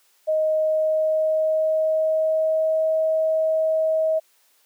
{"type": "tone with pitch glide", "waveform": "sine", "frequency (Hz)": [625, 635.6], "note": ["D#5", "D#5"], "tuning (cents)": [8, 37], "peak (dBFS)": -17, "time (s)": [0.27, 4.2], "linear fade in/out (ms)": 20, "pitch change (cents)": 29, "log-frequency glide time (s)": [0.57, 2.89], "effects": ["white hiss -61 dBFS RMS until 4.65 s", "high-pass 400 Hz 12 dB/octave"]}